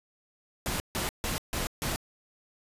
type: noise bursts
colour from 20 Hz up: pink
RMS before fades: -31 dBFS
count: 5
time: 0.66-1.96 s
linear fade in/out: 0 ms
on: 140 ms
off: 150 ms
effects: resampled to 32000 Hz